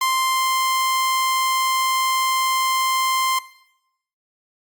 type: tone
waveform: sawtooth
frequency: 1046.5 Hz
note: C6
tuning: in tune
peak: -14 dBFS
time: 0.01-3.39 s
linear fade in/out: 5 ms
effects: noise-tail reverb RT60 0.8 s tail -17 dB re dry + Opus 48 kbps